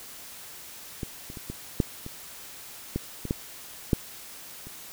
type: clicks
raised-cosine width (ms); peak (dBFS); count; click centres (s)
3; -18 / -27 / -26 / -21 / -8 / -24 / -14 / -20 / -12 / -7 / -29; 11; 1.032 / 1.301 / 1.372 / 1.5 / 1.802 / 2.064 / 2.96 / 3.253 / 3.309 / 3.932 / 4.67
effects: white hiss -44 dBFS RMS until 4.92 s